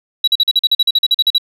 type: tone bursts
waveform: sine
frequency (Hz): 3900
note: B7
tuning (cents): -23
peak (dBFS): -6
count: 15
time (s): 0.24-1.382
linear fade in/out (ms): 5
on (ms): 36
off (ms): 43
effects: tanh soft clip ceiling -7 dBFS